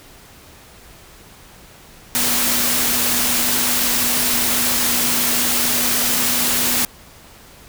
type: tone in noise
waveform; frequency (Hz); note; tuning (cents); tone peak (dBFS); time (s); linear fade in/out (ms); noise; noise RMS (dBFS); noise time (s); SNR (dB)
sine; 243.2; B3; -26; -29; 2.15-6.85; 0; white; -18; 2.15-6.85; -14
effects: pink hiss -44 dBFS RMS until 7.68 s